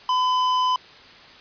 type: tone with hard clipping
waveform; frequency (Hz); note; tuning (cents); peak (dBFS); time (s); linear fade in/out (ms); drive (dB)
sine; 1010; B5; +39; -20; 0.09-0.76; 2; 12
effects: white hiss -46 dBFS RMS until 1.4 s + resampled to 11025 Hz